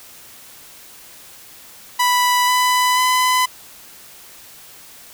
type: tone with pitch steps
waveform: sawtooth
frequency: 987.8 / 998.1 / 1008.6 Hz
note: B5 / B5 / B5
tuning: 0 / +18 / +36 cents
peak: -10 dBFS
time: 1.99-3.46 s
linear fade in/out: 10 ms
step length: 490 ms
effects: white hiss -42 dBFS RMS until 5.13 s